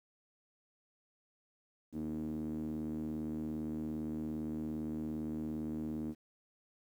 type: tone with band-pass filter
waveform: sawtooth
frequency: 77.5 Hz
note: D#2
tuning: 6 cents flat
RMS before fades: -39 dBFS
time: 1.92-6.15 s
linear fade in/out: 50 ms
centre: 270 Hz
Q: 9.2
effects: 11-bit